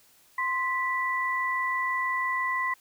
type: tone pair together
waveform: sine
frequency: 1043 / 1969 Hz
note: C6 / B6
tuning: -6 / -6 cents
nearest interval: major seventh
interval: 1100 cents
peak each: -28 dBFS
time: 0.38-2.74 s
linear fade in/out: 5 ms
effects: white hiss -60 dBFS RMS until 2.8 s